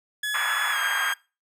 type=tone with pitch glide; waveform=30% pulse; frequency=1697 to 1613.8 Hz; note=G#6 to G6; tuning=+37 to +50 cents; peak=-23 dBFS; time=0.23-1.14 s; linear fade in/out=5 ms; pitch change=-87 cents; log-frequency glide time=0.71-0.78 s
type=band-pass noise; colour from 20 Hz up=pink; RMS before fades=-28 dBFS; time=0.34-1.13 s; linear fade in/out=5 ms; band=1100 to 2000 Hz; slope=24 dB/octave
effects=noise-tail reverb RT60 0.3 s tail -23 dB re dry

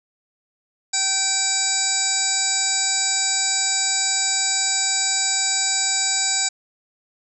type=harmonic tone with a mistuned harmonic; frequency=774 Hz; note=G5; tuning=22 cents flat; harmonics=1 / 2 / 3 / 5 / 6 / 7 / 8 / 9 / 10; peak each=-32 / -32 / -31 / -29 / -26 / -32 / -35 / -23 / -24 dBFS; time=0.93-6.49 s; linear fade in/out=10 ms; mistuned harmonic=6; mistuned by=+47 cents; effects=none

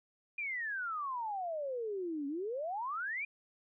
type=exponential two-way sweep; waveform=sine; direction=down then up; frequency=2448 to 273.7 to 2448 Hz; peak=-35 dBFS; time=0.38-3.25 s; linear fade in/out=5 ms; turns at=2.27 s; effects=none

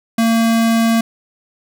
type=tone; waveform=square; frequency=227.8 Hz; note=A#3; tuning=40 cents flat; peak=-12 dBFS; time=0.18-1.01 s; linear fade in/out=5 ms; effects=none

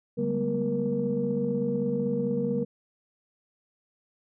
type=tone cluster; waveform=sine; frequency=143.9 / 194.8 / 210.6 / 239.6 / 473 Hz; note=D3 / G3 / G#3 / A#3 / A#4; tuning=-35 / -11 / +24 / +48 / +25 cents; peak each=-34 / -31 / -34 / -30 / -28 dBFS; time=0.17-2.65 s; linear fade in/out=20 ms; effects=tanh soft clip ceiling -15 dBFS

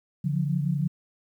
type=tone cluster; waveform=sine; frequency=144.1 / 174.5 / 181 Hz; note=D3 / F3 / F#3; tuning=-33 / -1 / -38 cents; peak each=-25 / -28 / -33 dBFS; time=0.24-0.88 s; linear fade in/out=10 ms; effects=10-bit

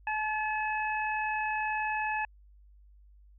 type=harmonic tone; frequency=859 Hz; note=A5; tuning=42 cents flat; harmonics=1 / 2 / 3; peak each=-31 / -34 / -36 dBFS; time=0.07-2.25 s; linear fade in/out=2 ms; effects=added 50 Hz sine -54 dBFS peak until 3.38 s

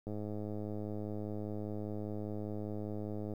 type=click train; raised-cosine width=2 ms; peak=-28 dBFS; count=344; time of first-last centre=0.07-3.337 s; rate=105 Hz; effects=11-bit

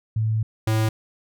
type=tone pair in turn; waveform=sine / square; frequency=110 / 110 Hz; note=A2 / A2; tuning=0 / 0 cents; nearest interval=unison; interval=0 cents; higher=neither; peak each=-19 dBFS; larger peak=neither; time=0.16-0.43 / 0.67-0.89 s; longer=first; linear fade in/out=5 ms; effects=none

